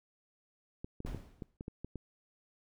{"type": "clicks", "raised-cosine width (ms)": 3, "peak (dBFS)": -28, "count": 9, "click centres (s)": [0.845, 1.004, 1.05, 1.147, 1.422, 1.609, 1.681, 1.846, 1.957]}
{"type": "noise with exponential decay", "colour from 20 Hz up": "brown", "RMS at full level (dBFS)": -39, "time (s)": [1.06, 1.57], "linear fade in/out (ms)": 2, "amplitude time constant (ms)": 110}
{"effects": []}